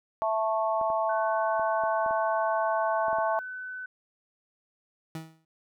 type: harmonic tone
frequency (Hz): 220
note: A3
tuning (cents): 0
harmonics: 3 / 4 / 5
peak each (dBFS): -27 / -29 / -31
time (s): 0.22-3.39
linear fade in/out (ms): 0
type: clicks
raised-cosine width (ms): 1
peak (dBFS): -28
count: 9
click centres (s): 0.813 / 0.902 / 1.596 / 1.837 / 2.062 / 2.109 / 3.083 / 3.13 / 3.186
type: tone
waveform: sine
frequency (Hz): 1507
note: F#6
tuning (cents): +31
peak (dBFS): -35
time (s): 1.09-3.86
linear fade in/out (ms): 5
type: tone with exponential decay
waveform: 30% pulse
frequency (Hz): 160.6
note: E3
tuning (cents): -45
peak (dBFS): -30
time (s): 5.15-5.45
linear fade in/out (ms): 2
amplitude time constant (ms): 64
effects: none